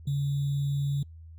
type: tone with sample-and-hold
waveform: sine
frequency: 140.9 Hz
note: C#3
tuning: 29 cents sharp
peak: -25 dBFS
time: 0.07-1.03 s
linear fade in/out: 5 ms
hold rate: 3675 Hz
effects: added 81 Hz sine -44 dBFS peak until 1.38 s + Opus 48 kbps